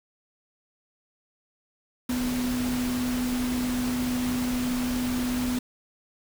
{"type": "tone in noise", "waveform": "sine", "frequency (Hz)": 248.6, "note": "B3", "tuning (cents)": 12, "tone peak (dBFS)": -25, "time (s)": [2.09, 5.59], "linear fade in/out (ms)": 5, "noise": "pink", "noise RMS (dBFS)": -34, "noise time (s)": [2.09, 5.59], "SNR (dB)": 6, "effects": []}